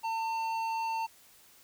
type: tone with tanh clipping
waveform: triangle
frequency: 901 Hz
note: A5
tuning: 41 cents sharp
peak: -32 dBFS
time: 0.03-1.07 s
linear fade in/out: 20 ms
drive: 15 dB
effects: white hiss -59 dBFS RMS until 1.63 s